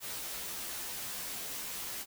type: noise with comb filter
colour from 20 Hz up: white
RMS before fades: -40 dBFS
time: 0-2.06 s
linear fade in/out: 50 ms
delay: 13 ms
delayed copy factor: -0.95
effects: none